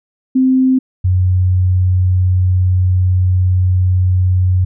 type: tone pair in turn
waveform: sine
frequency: 260 / 91.76 Hz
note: C4 / F#2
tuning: -11 / -14 cents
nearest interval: octave + tritone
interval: 1803 cents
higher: first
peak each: -8 / -9 dBFS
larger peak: first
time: 0.35-0.79 / 1.04-4.65 s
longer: second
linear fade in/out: 10 ms
effects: none